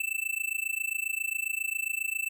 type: tone with amplitude modulation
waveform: square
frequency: 2651 Hz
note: E7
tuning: 9 cents sharp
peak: -26 dBFS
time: 0-2.29 s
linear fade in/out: 5 ms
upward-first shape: sine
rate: 27.4 Hz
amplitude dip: 95%
effects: none